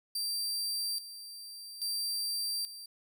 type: tone with tremolo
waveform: sawtooth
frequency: 4699 Hz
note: D8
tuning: in tune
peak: -29 dBFS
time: 0.15-2.86 s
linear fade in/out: 5 ms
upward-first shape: square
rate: 0.6 Hz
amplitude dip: 75%
effects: none